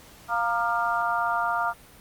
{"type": "harmonic tone with a mistuned harmonic", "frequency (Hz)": 233.1, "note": "A#3", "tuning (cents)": 0, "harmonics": [3, 4, 5, 6], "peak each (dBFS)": [-28, -28, -28, -28], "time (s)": [0.28, 1.74], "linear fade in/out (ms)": 50, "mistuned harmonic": 5, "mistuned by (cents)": 44, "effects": ["pink hiss -50 dBFS RMS until 2 s", "Opus 48 kbps"]}